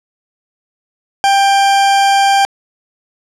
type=tone; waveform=40% pulse; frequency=791 Hz; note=G5; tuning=15 cents sharp; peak=-7 dBFS; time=1.24-2.45 s; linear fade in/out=0 ms; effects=low-pass 8000 Hz 12 dB/octave